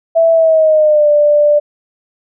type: tone with pitch glide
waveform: sine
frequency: 659.3 to 590.8 Hz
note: E5 to D5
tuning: 0 to +10 cents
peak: -6 dBFS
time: 0.15-1.6 s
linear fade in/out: 20 ms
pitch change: -190 cents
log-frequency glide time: 0.32-1.09 s
effects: none